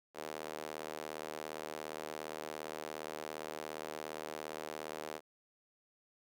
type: tone with high-pass filter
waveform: sawtooth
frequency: 77.3 Hz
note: D#2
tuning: 11 cents flat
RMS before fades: -44 dBFS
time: 0.14-5.21 s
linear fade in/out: 50 ms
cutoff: 480 Hz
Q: 1.4
effects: none